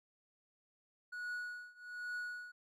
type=tone with tremolo; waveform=triangle; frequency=1462 Hz; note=F#6; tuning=21 cents flat; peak=-36 dBFS; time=1.12-2.52 s; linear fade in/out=10 ms; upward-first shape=triangle; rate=1.2 Hz; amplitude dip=95%; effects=none